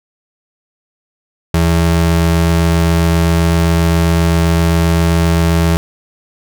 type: ring-modulated tone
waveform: square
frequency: 123.3 Hz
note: B2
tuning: 2 cents flat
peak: -7 dBFS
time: 1.54-5.77 s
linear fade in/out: 0 ms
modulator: 43.8 Hz
effects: none